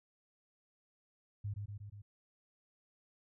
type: tone with echo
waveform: sine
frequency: 102.4 Hz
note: G#2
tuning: 24 cents flat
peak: -36 dBFS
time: 1.44-1.54 s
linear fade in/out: 10 ms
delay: 120 ms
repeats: 4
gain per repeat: -3 dB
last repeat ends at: 2.02 s
effects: none